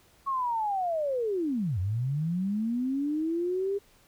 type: linear two-way sweep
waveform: sine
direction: down then up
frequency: 1108.7 to 87.31 to 406.1 Hz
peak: -26 dBFS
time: 0.26-3.79 s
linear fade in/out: 20 ms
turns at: 1.79 s
effects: pink hiss -61 dBFS RMS until 4.07 s